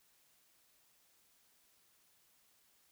silence, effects white hiss -71 dBFS RMS until 2.91 s

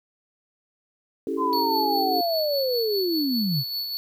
sine chord, A dominant seventh, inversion first, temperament equal with one note detuned, 277.2 / 329.6 / 392 / 434.4 Hz, C#4 / E4 / G4 / A4, 0 / 0 / 0 / -22 cents, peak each -30 dBFS, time 1.27-2.21 s, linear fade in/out 2 ms
sine linear sweep, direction down, 1044 to 123.47 Hz, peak -22 dBFS, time 1.37-3.64 s, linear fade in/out 50 ms
square tone with tremolo, 4435 Hz, C#8, in tune, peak -26 dBFS, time 1.53-3.97 s, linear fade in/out 0 ms, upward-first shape sine, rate 5 Hz, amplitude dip 40%
effects 9-bit

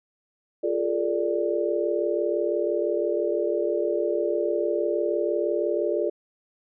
sine chord, Bb dominant seventh, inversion second, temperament equal with one note detuned, 349.2 / 415.3 / 455 / 587.3 Hz, F4 / Ab4 / Bb4 / D5, 0 / 0 / -42 / 0 cents, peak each -27 / -28 / -29 / -27 dBFS, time 0.63-6.1 s, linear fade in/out 10 ms, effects none

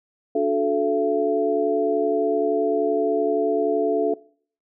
sine tone cluster, 292 / 364.9 / 435.4 / 675 Hz, D4 / F#4 / A4 / E5, -10 / -24 / -18 / +41 cents, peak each -25 / -27 / -21 / -25 dBFS, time 0.35-4.14 s, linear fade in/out 5 ms, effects noise-tail reverb RT60 0.5 s tail -21 dB re dry

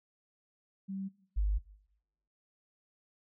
sine tone pair in turn, 193.5 / 50.59 Hz, G3 / G#1, -22 / -45 cents, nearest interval octave + major seventh, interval 2323 cents, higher first, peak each -36 / -26 dBFS, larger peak second, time 0.88-1.09 / 1.36-1.59 s, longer second, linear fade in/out 20 ms, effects noise-tail reverb RT60 0.9 s tail -21 dB re dry

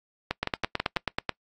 two click trains, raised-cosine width 0.3 ms, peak -10 / -9 dBFS, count 5 / 9, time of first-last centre 0.31-0.964 / 0.43-1.293 s, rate 6.12 / 9.27 Hz, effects noise-tail reverb RT60 0.1 s tail -24 dB re dry + AAC 48 kbps

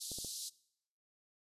pink band-pass noise, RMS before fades -44 dBFS, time 0-0.5 s, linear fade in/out 20 ms, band 3800 to 12000 Hz, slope 48 dB/octave
clicks, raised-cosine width 2 ms, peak -35 dBFS, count 3, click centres 0.117 / 0.186 / 0.247 s
effects noise-tail reverb RT60 0.7 s tail -21 dB re dry + resampled to 32000 Hz

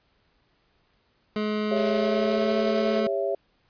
25% pulse tone with pitch glide, 212.2 to 218.3 Hz, G#3 to A3, +38 to -13 cents, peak -21 dBFS, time 1.36-3.07 s, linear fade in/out 2 ms, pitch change +49 cents, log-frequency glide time 1.8-2.56 s
sine chord, C# diminished, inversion second, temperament just, 399.1 / 554.4 / 665.2 Hz, G4 / C#5 / E5, +31 / 0 / +16 cents, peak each -28 dBFS, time 1.71-3.35 s, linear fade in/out 5 ms
white noise with tremolo, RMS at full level -35 dBFS, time 1.76-3 s, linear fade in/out 5 ms, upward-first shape triangle, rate 11 Hz, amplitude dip 25%
effects pink hiss -67 dBFS RMS until 3.69 s + resampled to 11025 Hz

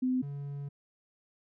sine / triangle tone pair in turn, 255.3 / 141.84 Hz, C4 / C#3, -42 / +40 cents, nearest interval minor seventh, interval 1018 cents, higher first, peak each -26 / -34 dBFS, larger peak first, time 0.02-0.22 / 0.22-0.69 s, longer second, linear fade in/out 10 ms, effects none

